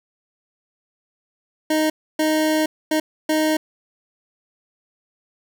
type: tone bursts at uneven times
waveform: 25% pulse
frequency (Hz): 311.1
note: D#4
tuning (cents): 0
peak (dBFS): -13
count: 4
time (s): 1.7-1.9 / 2.19-2.66 / 2.91-3 / 3.29-3.57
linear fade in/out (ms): 5
effects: none